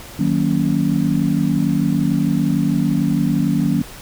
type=chord; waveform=sine; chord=D# minor seventh; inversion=none; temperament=just; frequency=155.56 / 186.68 / 233.3 / 280 Hz; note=D#3 / F#3 / A#3 / C#4; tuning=0 / +16 / +2 / +18 cents; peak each=-20 dBFS; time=0.19-3.82 s; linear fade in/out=5 ms; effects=pink hiss -37 dBFS RMS until 4.01 s